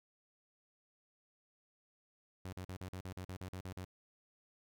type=tone bursts; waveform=sawtooth; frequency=92.5 Hz; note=F#2; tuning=in tune; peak=-39 dBFS; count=12; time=2.45-3.847 s; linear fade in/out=0 ms; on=77 ms; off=43 ms; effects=none